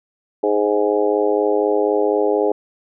harmonic tone with a mistuned harmonic, 104.1 Hz, G#2, 5 cents sharp, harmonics 3 / 4 / 5 / 6 / 7 / 8, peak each -23 / -17 / -21 / -25 / -29 / -26 dBFS, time 0.43-2.52 s, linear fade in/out 5 ms, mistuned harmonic 7, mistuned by +25 cents, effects none

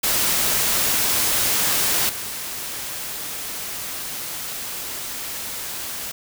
white noise with level steps, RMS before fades -20 / -30 dBFS, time 0.03-6.12 s, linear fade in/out 10 ms, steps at 2.09 s, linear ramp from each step 5 ms, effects none

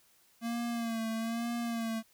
square tone with vibrato, 229.9 Hz, A#3, 24 cents flat, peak -33 dBFS, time 0.41-2.03 s, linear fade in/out 50 ms, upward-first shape sine, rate 1.1 Hz, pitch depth 48 cents each way, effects white hiss -66 dBFS RMS until 2.13 s

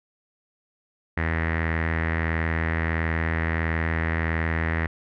sawtooth tone with low-pass filter, 81.5 Hz, E2, 19 cents flat, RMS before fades -25 dBFS, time 1.17-4.87 s, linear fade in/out 5 ms, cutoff 1900 Hz, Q 7, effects none

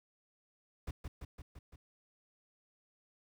brown noise with echo, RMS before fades -39 dBFS, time 0.87-0.91 s, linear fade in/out 5 ms, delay 170 ms, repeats 5, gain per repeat -3 dB, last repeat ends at 1.76 s, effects none

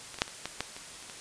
clicks, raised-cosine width 0.2 ms, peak -25 / -22 / -6 / -24 / -16 / -12 / -24 / -30 / -25 dBFS, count 9, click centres 0.143 / 0.187 / 0.219 / 0.279 / 0.456 / 0.606 / 0.765 / 1.026 / 1.098 s, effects white hiss -45 dBFS RMS until 1.2 s + resampled to 22050 Hz

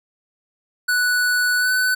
square tone with pitch glide, 1480 to 1502.4 Hz, F#6 to F#6, 0 to +26 cents, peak -17 dBFS, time 0.88-1.95 s, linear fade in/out 10 ms, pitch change +26 cents, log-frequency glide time 1.58-1.7 s, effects none

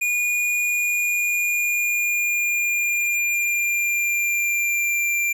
square tone with pitch glide, 2440 to 2373 Hz, D#7 to D7, -34 to +17 cents, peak -20 dBFS, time 0.01-5.33 s, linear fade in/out 10 ms, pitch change -49 cents, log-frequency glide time 0.62-5.04 s, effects none

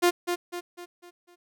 sawtooth tone with echo, 351.3 Hz, F4, 10 cents sharp, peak -14 dBFS, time 0.02-0.11 s, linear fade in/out 20 ms, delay 250 ms, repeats 5, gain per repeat -7 dB, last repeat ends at 1.36 s, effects none

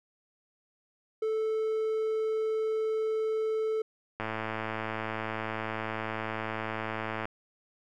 triangle tone, 438.5 Hz, A4, 6 cents flat, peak -25 dBFS, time 1.22-3.82 s, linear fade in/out 5 ms
click train, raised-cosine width 0.5 ms, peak -18 dBFS, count 337, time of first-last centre 4.2-7.255 s, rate 110 Hz
effects none

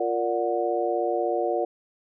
harmonic tone with a mistuned harmonic, 116.54 Hz, A#2, in tune, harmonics 3 / 4 / 5 / 6, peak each -28 / -28 / -28 / -28 dBFS, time 0-1.65 s, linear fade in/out 5 ms, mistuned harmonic 6, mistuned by +79 cents, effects none

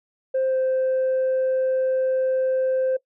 sine tone with pitch glide, 525 to 520.8 Hz, C5 to C5, +6 to -8 cents, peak -17 dBFS, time 0.34-2.97 s, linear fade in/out 10 ms, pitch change -14 cents, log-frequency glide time 0.47-0.56 s, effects noise-tail reverb RT60 0.1 s tail -21 dB re dry + tanh soft clip ceiling -17 dBFS

